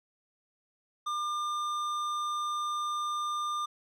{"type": "tone with tanh clipping", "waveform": "sine", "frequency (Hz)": 1200, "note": "D6", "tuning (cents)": 37, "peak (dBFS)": -32, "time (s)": [1.06, 3.66], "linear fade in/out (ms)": 10, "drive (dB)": 13, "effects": []}